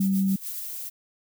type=tone; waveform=sine; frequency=193 Hz; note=G3; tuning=27 cents flat; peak=-20 dBFS; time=0-0.36 s; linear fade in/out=5 ms
type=noise with tremolo; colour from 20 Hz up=violet; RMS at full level=-35 dBFS; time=0-0.6 s; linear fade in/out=10 ms; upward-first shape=sine; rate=7 Hz; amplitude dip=70%
type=noise; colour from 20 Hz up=violet; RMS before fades=-35 dBFS; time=0.45-0.9 s; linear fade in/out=20 ms
effects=none